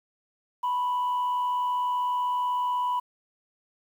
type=tone with frequency modulation; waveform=sine; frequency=987.8 Hz; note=B5; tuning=in tune; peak=-22 dBFS; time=0.63-3 s; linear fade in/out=10 ms; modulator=76.1 Hz; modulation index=0.31; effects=tanh soft clip ceiling -22 dBFS + 9-bit